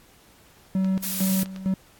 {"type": "tone with tremolo", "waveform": "triangle", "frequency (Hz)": 189.8, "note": "F#3", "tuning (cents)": 44, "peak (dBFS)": -18, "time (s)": [0.75, 1.74], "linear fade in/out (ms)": 2, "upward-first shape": "square", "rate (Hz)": 2.2, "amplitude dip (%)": 80}
{"type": "clicks", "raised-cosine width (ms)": 0.2, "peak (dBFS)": -25, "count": 9, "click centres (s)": [0.846, 0.979, 1.121, 1.215, 1.321, 1.394, 1.424, 1.459, 1.562]}
{"type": "noise", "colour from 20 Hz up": "blue", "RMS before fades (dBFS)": -28, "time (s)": [1.02, 1.44], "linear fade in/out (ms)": 20}
{"effects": ["pink hiss -55 dBFS RMS until 1.99 s", "AAC 64 kbps"]}